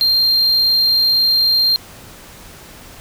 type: tone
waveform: triangle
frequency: 4186 Hz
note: C8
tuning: in tune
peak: -10 dBFS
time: 0.01-1.76 s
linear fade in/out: 0 ms
effects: pink hiss -39 dBFS RMS until 3 s